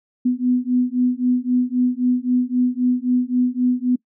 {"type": "beating tone pair", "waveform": "sine", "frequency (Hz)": [247.3, 251.1], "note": ["B3", "B3"], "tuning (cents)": [3, 29], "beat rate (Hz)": 3.8, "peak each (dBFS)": [-19, -19], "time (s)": [0.25, 3.96], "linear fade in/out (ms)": 10, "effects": ["noise-tail reverb RT60 0.1 s tail -23 dB re dry"]}